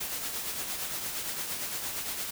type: noise with tremolo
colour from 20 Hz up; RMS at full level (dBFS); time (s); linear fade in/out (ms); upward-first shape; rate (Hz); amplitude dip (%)
white; -33; 0-2.31; 10; triangle; 8.7; 45
effects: none